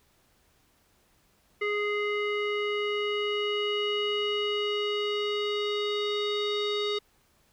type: tone with low-pass filter sweep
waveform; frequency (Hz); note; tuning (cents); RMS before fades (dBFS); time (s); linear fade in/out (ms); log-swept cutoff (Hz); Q
square; 415.3; G#4; 0; -29; 1.61-6.99; 10; 2300 to 3900; 5.7
effects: pink hiss -66 dBFS RMS until 7.52 s